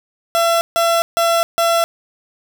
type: tone bursts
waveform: 30% pulse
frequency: 674 Hz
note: E5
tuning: 38 cents sharp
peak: -10 dBFS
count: 4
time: 0.35-1.84 s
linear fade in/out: 0 ms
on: 260 ms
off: 150 ms
effects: none